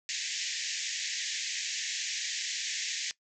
white band-pass noise, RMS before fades -35 dBFS, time 0.09-3.11 s, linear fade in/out 0 ms, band 1700 to 7300 Hz, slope 96 dB/octave, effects noise-tail reverb RT60 0.1 s tail -19 dB re dry

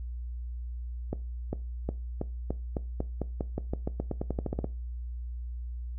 accelerating click train, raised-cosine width 2 ms, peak -17 dBFS, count 21, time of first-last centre 1.13-4.644 s, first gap 400 ms, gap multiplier 0.9, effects noise-tail reverb RT60 0.3 s tail -19 dB re dry + added 60 Hz sine -34 dBFS peak until 5.98 s

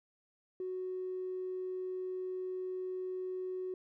triangle tone with tanh clipping, 370 Hz, F#4, in tune, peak -36 dBFS, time 0.6-3.74 s, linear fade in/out 2 ms, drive 4 dB, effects none

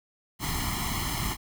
pink noise with comb filter, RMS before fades -30 dBFS, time 0.39-1.37 s, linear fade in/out 50 ms, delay 0.96 ms, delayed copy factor +1, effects none

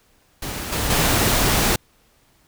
pink noise with level steps, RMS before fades -29 / -23 / -18 dBFS, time 0.42-1.76 s, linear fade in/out 5 ms, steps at 0.72 / 0.9 s, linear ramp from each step 5 ms, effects pink hiss -59 dBFS RMS until 2.47 s

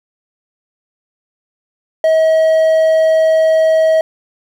triangle tone, 639 Hz, D#5, 46 cents sharp, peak -6 dBFS, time 2.04-4.01 s, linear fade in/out 2 ms, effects 7-bit

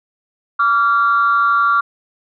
sine tone pair together, 1152.6 / 1385 Hz, D6 / F6, -33 / -15 cents, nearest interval minor third, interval 318 cents, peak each -13 dBFS, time 0.59-1.81 s, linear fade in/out 10 ms, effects tanh soft clip ceiling -5 dBFS

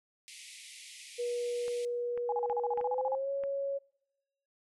pink band-pass noise, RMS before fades -50 dBFS, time 0.28-1.85 s, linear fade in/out 0 ms, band 2000 to 11000 Hz, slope 96 dB/octave
sine tone with pitch glide, 482.4 to 554.1 Hz, B4 to C#5, -41 to -1 cents, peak -31 dBFS, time 1.18-3.79 s, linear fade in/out 20 ms, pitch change +240 cents, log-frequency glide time 2.78-3.3 s
clicks, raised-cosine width 0.5 ms, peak -32 dBFS, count 6, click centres 1.681 / 2.176 / 2.498 / 2.775 / 2.812 / 3.437 s
sine tone bursts, 830.6 Hz, G#5, in tune, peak -30 dBFS, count 13, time 2.29-3.151 s, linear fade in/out 2 ms, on 33 ms, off 36 ms
effects noise-tail reverb RT60 1.0 s tail -26 dB re dry

